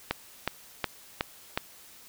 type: click train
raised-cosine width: 0.3 ms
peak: -10 dBFS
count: 5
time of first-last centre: 0.11-1.575 s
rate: 2.73 Hz
effects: white hiss -52 dBFS RMS until 2.08 s